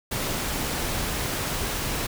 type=noise; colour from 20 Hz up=pink; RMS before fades=-28 dBFS; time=0.11-2.07 s; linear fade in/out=10 ms; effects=none